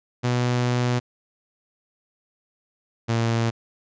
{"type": "tone pair in turn", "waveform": "sawtooth", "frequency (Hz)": [122.9, 115.27], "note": ["B2", "A#2"], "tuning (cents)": [-8, -19], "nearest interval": "minor second", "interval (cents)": 111, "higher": "first", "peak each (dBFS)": -16, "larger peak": "neither", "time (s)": [[0.23, 1], [3.08, 3.51]], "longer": "first", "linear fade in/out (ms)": 20, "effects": ["resampled to 16000 Hz"]}